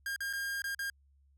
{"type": "tone with dropouts", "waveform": "45% pulse", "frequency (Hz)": 1612, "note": "G6", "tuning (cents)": 48, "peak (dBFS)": -34, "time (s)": [0.06, 0.9], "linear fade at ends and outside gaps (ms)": 2, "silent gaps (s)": [[0.162, 0.205], [0.329, 0.334], [0.62, 0.641], [0.748, 0.791]], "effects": ["added 69 Hz sine -63 dBFS peak until 1.37 s"]}